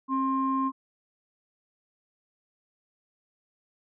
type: tone pair together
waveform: sine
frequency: 268 / 1058.5 Hz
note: C4 / C6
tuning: +42 / +20 cents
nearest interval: 2 octaves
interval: 2378 cents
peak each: -26 dBFS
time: 0.08-0.72 s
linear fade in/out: 50 ms
effects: tanh soft clip ceiling -16 dBFS